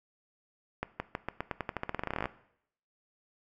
accelerating click train, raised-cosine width 0.5 ms, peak -17 dBFS, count 23, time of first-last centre 0.83-2.256 s, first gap 170 ms, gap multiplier 0.89, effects noise-tail reverb RT60 0.7 s tail -17 dB re dry

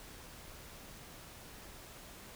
silence, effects pink hiss -52 dBFS RMS until 2.35 s

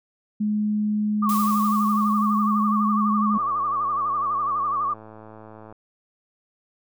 sine tone, 210.7 Hz, G#3, 25 cents sharp, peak -20 dBFS, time 0.4-3.38 s, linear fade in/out 10 ms
sine tone with vibrato, 1156 Hz, D6, 28 cents flat, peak -21 dBFS, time 1.22-4.94 s, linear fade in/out 10 ms, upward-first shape sine, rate 12 Hz, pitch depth 99 cents each way
blue noise with exponential decay, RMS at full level -31 dBFS, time 1.29-3.32 s, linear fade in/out 1 ms, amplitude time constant 440 ms
click train, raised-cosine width 1 ms, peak -29 dBFS, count 261, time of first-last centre 3.34-5.725 s, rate 109 Hz
effects none

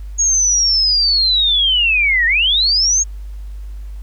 sine linear two-way sweep, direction down then up, 6645 to 1806 to 6645 Hz, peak -11 dBFS, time 0.18-3.04 s, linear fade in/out 20 ms, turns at 2.26 s, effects added 50 Hz sine -26 dBFS peak until 4.02 s + pink hiss -53 dBFS RMS until 4.02 s

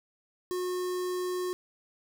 square tone with notch filter, 362.7 Hz, F#4, 34 cents flat, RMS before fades -32 dBFS, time 0.51-1.53 s, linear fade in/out 0 ms, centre 2400 Hz, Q 1.3, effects none

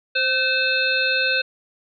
harmonic tone with a mistuned harmonic, 523.3 Hz, C5, in tune, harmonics 1 / 3 / 5 / 7 / 8, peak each -27 / -22 / -22 / -27 / -26 dBFS, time 0.15-1.42 s, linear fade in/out 10 ms, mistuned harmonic 3, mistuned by -44 cents, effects none

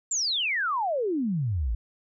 sine exponential sweep, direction down, 7540 to 50.7 Hz, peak -24 dBFS, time 0.11-1.75 s, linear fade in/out 5 ms, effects none

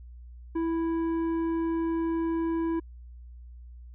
sine tone with tanh clipping, 329.6 Hz, E4, in tune, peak -27 dBFS, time 0.55-2.8 s, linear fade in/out 10 ms, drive 9 dB, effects added 60 Hz sine -43 dBFS peak until 3.94 s

